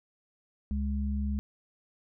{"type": "tone pair together", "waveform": "sine", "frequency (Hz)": [69.3, 207.7], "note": ["C#2", "G#3"], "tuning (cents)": [0, 0], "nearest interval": "octave + perfect fifth", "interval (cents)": 1900, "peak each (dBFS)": [-29, -33], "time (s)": [0.71, 1.39], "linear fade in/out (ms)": 0, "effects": []}